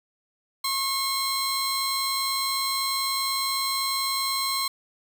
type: tone pair together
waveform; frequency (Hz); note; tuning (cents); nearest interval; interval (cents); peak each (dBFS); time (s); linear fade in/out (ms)
sawtooth; 1082 / 4105; C#6 / C8; -42 / -34; octave + major seventh; 2308; -24; 0.64-4.68; 5
effects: none